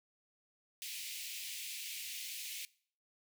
pink high-pass noise, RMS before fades -44 dBFS, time 0.82-2.65 s, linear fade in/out 0 ms, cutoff 2200 Hz, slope 48 dB/octave, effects noise-tail reverb RT60 0.5 s tail -21 dB re dry

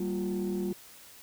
sine tone cluster, 194.3 / 232.3 / 353.3 Hz, G3 / A#3 / F4, -15 / -6 / +20 cents, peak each -30 / -37 / -31 dBFS, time 0-0.73 s, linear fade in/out 5 ms, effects tanh soft clip ceiling -25 dBFS + white hiss -52 dBFS RMS until 1.22 s

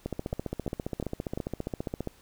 two click trains, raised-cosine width 2 ms, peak -18 / -18 dBFS, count 31 / 4, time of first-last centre 0.06-2.073 / 0.33-1.375 s, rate 14.9 / 2.87 Hz, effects pink hiss -59 dBFS RMS until 2.21 s

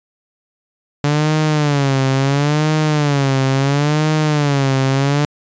sawtooth tone with vibrato, 143.9 Hz, D3, 35 cents flat, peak -9 dBFS, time 1.04-5.25 s, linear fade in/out 0 ms, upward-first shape sine, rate 0.73 Hz, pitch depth 130 cents each way, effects resampled to 16000 Hz

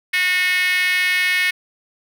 5% pulse tone with high-pass filter, 364.5 Hz, F#4, 26 cents flat, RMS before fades -18 dBFS, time 0.13-1.51 s, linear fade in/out 10 ms, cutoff 2000 Hz, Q 9, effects none

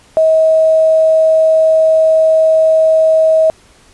sine tone with quantisation, 638 Hz, D#5, 43 cents sharp, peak -6 dBFS, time 0.17-3.5 s, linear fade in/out 0 ms, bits 6, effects pink hiss -46 dBFS RMS until 3.93 s + resampled to 24000 Hz

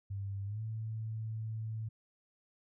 sine tone with pitch glide, 99 to 110.48 Hz, G2 to A2, +18 to +8 cents, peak -36 dBFS, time 0.1-1.89 s, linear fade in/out 10 ms, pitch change +190 cents, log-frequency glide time 0.45-0.61 s, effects none

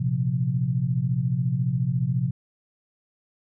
sine chord, Bb suspended second, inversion none, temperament equal, 116.54 / 130.81 / 174.61 Hz, Bb2 / C3 / F3, 0 / 0 / 0 cents, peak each -28 / -23 / -28 dBFS, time 0-2.31 s, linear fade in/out 10 ms, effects none

